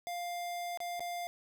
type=tone with dropouts; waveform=square; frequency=700 Hz; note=F5; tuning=4 cents sharp; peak=-37 dBFS; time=0.07-1.27 s; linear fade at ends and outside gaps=0 ms; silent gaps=0.774-0.803 / 0.995-1.005 s; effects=none